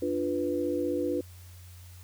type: chord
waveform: sine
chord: B diminished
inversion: first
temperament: equal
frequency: 293.7 / 349.2 / 493.9 Hz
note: D4 / F4 / B4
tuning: 0 / 0 / 0 cents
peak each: -31 dBFS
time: 0.02-1.21 s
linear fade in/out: 5 ms
effects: added 90 Hz sine -46 dBFS peak until 2.03 s + white hiss -56 dBFS RMS until 2.03 s